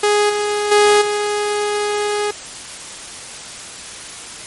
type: tone with level steps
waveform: sawtooth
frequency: 415.3 Hz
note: G#4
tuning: in tune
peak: -8 / -13 / -5 / -13 dBFS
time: 0.03-2.31 s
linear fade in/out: 5 ms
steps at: 0.29 / 0.71 / 1.01 s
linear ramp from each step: 10 ms
effects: white hiss -32 dBFS RMS until 4.46 s + MP3 48 kbps